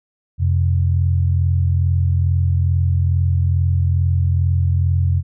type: tone pair together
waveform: sine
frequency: 88.4 / 130.73 Hz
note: F2 / C3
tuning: +22 / -1 cents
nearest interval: perfect fifth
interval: 677 cents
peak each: -14 / -20 dBFS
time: 0.38-5.23 s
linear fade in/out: 50 ms
effects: none